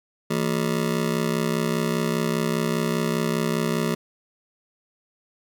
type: ring-modulated tone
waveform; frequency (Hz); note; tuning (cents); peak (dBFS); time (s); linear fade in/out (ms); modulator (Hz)
25% pulse; 196; G3; 0; -15; 0.3-3.95; 10; 32.5
effects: none